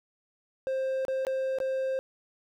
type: tone with dropouts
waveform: triangle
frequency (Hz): 528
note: C5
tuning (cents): +16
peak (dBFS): -25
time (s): 0.67-1.99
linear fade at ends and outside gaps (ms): 0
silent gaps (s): 1.051-1.082 / 1.25-1.268 / 1.586-1.602
effects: none